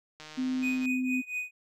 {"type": "click train", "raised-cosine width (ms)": 0.2, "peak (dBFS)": -28, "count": 102, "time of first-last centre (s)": [0.2, 0.856], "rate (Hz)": 154}
{"type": "tone with pitch glide", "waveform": "sine", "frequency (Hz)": [257.5, 256], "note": ["C4", "C4"], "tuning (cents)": [-28, -38], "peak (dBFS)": -27, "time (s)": [0.37, 1.22], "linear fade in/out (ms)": 20, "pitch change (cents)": -10, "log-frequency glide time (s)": [0.71, 0.93]}
{"type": "tone with tremolo", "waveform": "triangle", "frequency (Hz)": 2489, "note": "D#7", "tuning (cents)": 0, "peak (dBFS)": -27, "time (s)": [0.62, 1.51], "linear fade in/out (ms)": 20, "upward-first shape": "triangle", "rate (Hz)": 4.3, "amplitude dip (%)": 95}
{"effects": []}